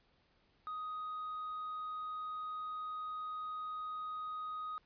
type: tone with hard clipping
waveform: triangle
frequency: 1250 Hz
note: D#6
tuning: 8 cents sharp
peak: -40 dBFS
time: 0.67-4.78 s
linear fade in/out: 0 ms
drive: 5 dB
effects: pink hiss -72 dBFS RMS until 4.85 s + resampled to 11025 Hz